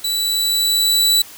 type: tone with level ramp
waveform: sawtooth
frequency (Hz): 3951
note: B7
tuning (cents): 0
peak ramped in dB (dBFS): -15 to -8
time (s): 0.04-1.22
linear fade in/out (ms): 5
effects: white hiss -39 dBFS RMS until 1.37 s